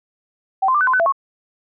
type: tone with pitch steps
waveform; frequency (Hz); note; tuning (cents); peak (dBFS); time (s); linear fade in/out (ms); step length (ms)
sine; 770 / 1039 / 1185 / 1506 / 1032 / 1507 / 671 / 1100; G5 / C6 / D6 / F#6 / C6 / F#6 / E5 / C#6; -31 / -12 / +15 / +30 / -24 / +31 / +31 / -14; -13; 0.62-1.124; 10; 63
effects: none